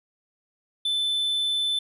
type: tone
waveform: triangle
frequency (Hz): 3520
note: A7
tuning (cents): 0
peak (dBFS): -21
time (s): 0.85-1.79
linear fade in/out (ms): 5
effects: resampled to 32000 Hz